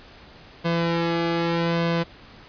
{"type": "tone with flanger", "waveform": "sawtooth", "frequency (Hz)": 168.4, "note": "E3", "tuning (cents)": 37, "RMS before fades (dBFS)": -23, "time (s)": [0.64, 2.04], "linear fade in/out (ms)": 20, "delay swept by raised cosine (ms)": [1.9, 2.44], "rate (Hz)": 0.82, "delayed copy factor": 0.95, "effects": ["pink hiss -47 dBFS RMS until 2.48 s", "resampled to 11025 Hz"]}